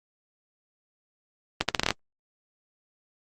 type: accelerating click train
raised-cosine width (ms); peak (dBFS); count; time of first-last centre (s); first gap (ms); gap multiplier
0.2; -4; 8; 1.61-1.906; 77; 0.79
effects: Opus 24 kbps